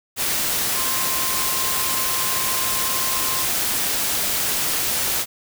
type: tone in noise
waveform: sine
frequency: 1052 Hz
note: C6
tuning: 9 cents sharp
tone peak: -30 dBFS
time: 0.73-3.47 s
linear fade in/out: 50 ms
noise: white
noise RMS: -22 dBFS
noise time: 0.16-5.26 s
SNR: -11 dB
effects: none